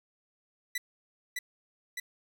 sawtooth tone with echo, 1975.5 Hz, B6, in tune, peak -27 dBFS, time 0.75-0.78 s, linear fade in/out 5 ms, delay 610 ms, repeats 2, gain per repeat -2 dB, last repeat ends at 2 s, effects none

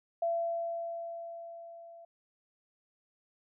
sine tone with level ramp, 675 Hz, E5, 41 cents sharp, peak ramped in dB -27 to -49 dBFS, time 0.22-2.05 s, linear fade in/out 5 ms, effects none

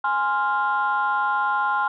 sine chord, F minor, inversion first, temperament equal, 830.6 / 1046.5 / 1396.9 Hz, Ab5 / C6 / F6, 0 / 0 / 0 cents, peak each -23 dBFS, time 0.04-1.88 s, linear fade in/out 5 ms, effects tanh soft clip ceiling -13 dBFS

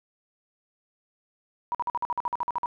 sine tone bursts, 964 Hz, B5, 42 cents flat, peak -24 dBFS, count 13, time 1.72-2.659 s, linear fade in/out 0 ms, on 27 ms, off 49 ms, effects none

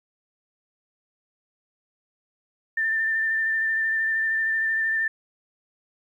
sine tone with vibrato, 1787 Hz, A6, 26 cents sharp, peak -21 dBFS, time 2.77-5.08 s, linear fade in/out 5 ms, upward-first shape sine, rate 13 Hz, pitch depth 19 cents each way, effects 10-bit

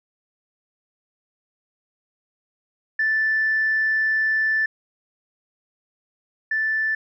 sine tone pair in turn, 1760 / 1760 Hz, A6 / A6, 0 / 0 cents, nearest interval unison, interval 0 cents, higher neither, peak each -17 / -19 dBFS, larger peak first, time 2.99-4.66 / 6.51-6.95 s, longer first, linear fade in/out 5 ms, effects tanh soft clip ceiling -13 dBFS

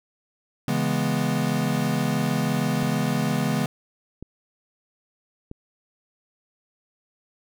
square chord, C# minor seventh, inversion none, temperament equal, 138.59 / 164.81 / 207.7 / 246.9 Hz, C#3 / E3 / G#3 / B3, 0 / 0 / 0 / 0 cents, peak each -28 dBFS, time 0.68-3.66 s, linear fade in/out 2 ms
clicks, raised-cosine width 3 ms, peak -24 dBFS, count 3, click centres 2.831 / 4.226 / 5.514 s
effects none

